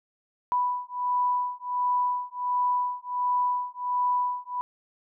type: beating tone pair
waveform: sine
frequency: 987.8 / 989.2 Hz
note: B5 / B5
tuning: 0 / +3 cents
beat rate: 1.4 Hz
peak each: -27 dBFS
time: 0.52-4.61 s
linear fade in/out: 0 ms
effects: none